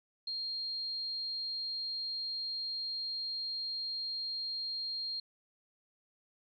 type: tone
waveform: sine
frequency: 4220 Hz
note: C8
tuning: 14 cents sharp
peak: -35 dBFS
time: 0.27-5.2 s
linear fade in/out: 5 ms
effects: none